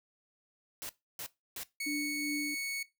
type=noise bursts; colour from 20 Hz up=white; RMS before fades=-41 dBFS; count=3; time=0.82-1.633 s; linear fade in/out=0 ms; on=71 ms; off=300 ms
type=tone; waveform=sawtooth; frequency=2217 Hz; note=C#7; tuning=in tune; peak=-31 dBFS; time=1.8-2.83 s; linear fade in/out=5 ms
type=tone with tremolo; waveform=sine; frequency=293.2 Hz; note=D4; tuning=3 cents flat; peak=-32 dBFS; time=1.86-2.55 s; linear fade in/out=10 ms; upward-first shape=triangle; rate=2.6 Hz; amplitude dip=50%
effects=noise-tail reverb RT60 0.2 s tail -18 dB re dry